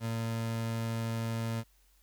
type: tone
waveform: 30% pulse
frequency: 114.1 Hz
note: A#2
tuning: 37 cents flat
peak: -29 dBFS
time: 0-1.64 s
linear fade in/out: 50 ms
effects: added 47 Hz sine -64 dBFS peak until 2.02 s + white hiss -69 dBFS RMS until 2.02 s